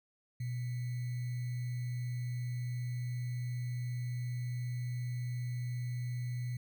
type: tone with sample-and-hold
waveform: sine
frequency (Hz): 122.7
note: B2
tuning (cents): -11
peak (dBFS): -34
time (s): 0.4-6.57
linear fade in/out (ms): 5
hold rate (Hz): 2100
effects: none